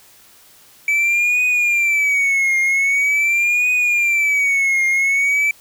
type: tone with vibrato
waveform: triangle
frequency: 2300 Hz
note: D7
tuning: 37 cents flat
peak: -12 dBFS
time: 0.88-5.51 s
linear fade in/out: 2 ms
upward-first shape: triangle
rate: 0.44 Hz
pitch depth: 140 cents each way
effects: white hiss -48 dBFS RMS until 5.6 s